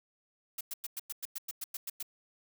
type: noise bursts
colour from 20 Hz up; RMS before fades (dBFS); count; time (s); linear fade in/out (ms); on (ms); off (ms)
blue; -38; 12; 0.58-2.028; 5; 29; 100
effects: none